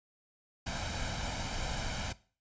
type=noise with comb filter; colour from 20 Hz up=pink; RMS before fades=-36 dBFS; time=0.66-2.13 s; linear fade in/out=10 ms; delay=1.3 ms; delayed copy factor=+0.65; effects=noise-tail reverb RT60 0.4 s tail -19 dB re dry + resampled to 16000 Hz